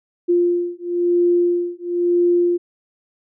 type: beating tone pair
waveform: sine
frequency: 349.2 / 350.2 Hz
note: F4 / F4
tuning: 0 / +5 cents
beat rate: 1 Hz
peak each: -18 dBFS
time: 0.28-2.58 s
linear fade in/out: 20 ms
effects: none